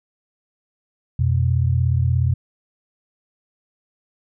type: tone pair together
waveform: sine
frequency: 88 / 124.9 Hz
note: F2 / B2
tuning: +14 / +20 cents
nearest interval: tritone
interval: 606 cents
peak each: -18 dBFS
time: 1.19-2.34 s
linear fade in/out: 5 ms
effects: none